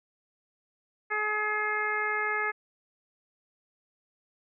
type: harmonic tone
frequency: 423.9 Hz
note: G#4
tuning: 35 cents sharp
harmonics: 1 / 2 / 3 / 4 / 5 / 6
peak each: -36 / -36 / -33 / -31 / -32 / -45 dBFS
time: 1.1-2.52 s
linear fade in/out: 20 ms
effects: none